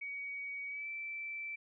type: tone with pitch glide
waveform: sine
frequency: 2255 to 2329 Hz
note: C#7 to D7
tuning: +29 to -15 cents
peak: -39 dBFS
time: 0.01-1.56 s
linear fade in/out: 10 ms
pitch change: +56 cents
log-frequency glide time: 0.68-0.88 s
effects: none